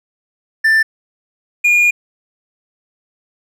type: tone pair in turn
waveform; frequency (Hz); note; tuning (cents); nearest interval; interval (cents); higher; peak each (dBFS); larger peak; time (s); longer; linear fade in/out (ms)
triangle; 1776 / 2429; A6 / D#7; +16 / -42; perfect fourth; 542; second; -7; neither; 0.64-0.83 / 1.64-1.91; second; 10
effects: none